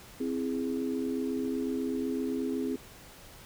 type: chord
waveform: sine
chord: C augmented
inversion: none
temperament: equal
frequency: 261.6 / 329.6 / 415.3 Hz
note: C4 / E4 / G#4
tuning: 0 / 0 / 0 cents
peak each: -31 / -36 / -35 dBFS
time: 0.2-2.76 s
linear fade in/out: 5 ms
effects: pink hiss -51 dBFS RMS until 3.45 s